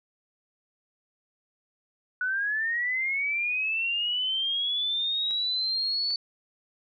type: linear sweep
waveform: sine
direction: up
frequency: 1467 to 4500 Hz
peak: -25 dBFS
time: 2.21-6.16 s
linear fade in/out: 2 ms
type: clicks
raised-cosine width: 0.2 ms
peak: -27 / -29 dBFS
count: 2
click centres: 5.309 / 6.106 s
effects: none